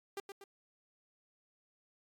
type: tone with echo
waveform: sawtooth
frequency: 396.6 Hz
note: G4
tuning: 20 cents sharp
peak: -35 dBFS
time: 0.17-0.2 s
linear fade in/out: 2 ms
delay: 120 ms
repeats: 2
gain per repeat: -6 dB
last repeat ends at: 0.44 s
effects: AAC 48 kbps